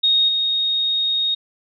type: tone with level steps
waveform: sine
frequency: 3729 Hz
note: A#7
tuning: in tune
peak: -13 / -17 dBFS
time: 0.03-1.35 s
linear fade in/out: 10 ms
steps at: 0.28 s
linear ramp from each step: 10 ms
effects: none